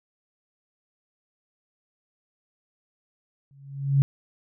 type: tone with exponential growth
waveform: sine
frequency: 138.59 Hz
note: C#3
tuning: in tune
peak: -13 dBFS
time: 3.51-4.02 s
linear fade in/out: 0 ms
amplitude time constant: 110 ms
effects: none